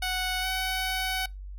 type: tone with pitch glide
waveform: 10% pulse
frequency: 740 to 751.6 Hz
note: F#5 to F#5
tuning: 0 to +27 cents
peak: -19 dBFS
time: 0.02-1.26 s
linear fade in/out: 5 ms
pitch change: +27 cents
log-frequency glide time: 0.41-0.46 s
effects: noise-tail reverb RT60 0.2 s tail -24 dB re dry + added 48 Hz sine -37 dBFS peak until 1.58 s